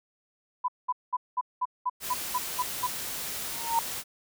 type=tone bursts; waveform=sine; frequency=997 Hz; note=B5; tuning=16 cents sharp; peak=-24 dBFS; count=10; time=0.64-2.87 s; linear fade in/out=10 ms; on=43 ms; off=200 ms
type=noise; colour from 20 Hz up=white; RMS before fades=-35 dBFS; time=2-4.04 s; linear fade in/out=50 ms
type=tone with exponential growth; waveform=sine; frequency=922 Hz; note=A#5; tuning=19 cents flat; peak=-19 dBFS; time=3.47-3.79 s; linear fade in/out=1 ms; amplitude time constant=69 ms
effects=none